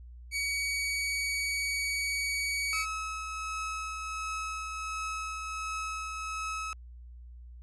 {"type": "tone", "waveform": "sawtooth", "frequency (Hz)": 2259, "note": "C#7", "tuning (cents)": 32, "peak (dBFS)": -26, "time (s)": [0.31, 2.86], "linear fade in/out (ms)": 50}
{"type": "tone with tremolo", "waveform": "30% pulse", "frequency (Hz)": 1289, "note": "E6", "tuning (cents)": -39, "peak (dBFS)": -30, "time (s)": [2.73, 6.73], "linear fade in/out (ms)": 0, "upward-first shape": "triangle", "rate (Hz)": 1.4, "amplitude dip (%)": 35}
{"effects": ["added 60 Hz sine -45 dBFS peak until 7.62 s", "resampled to 24000 Hz"]}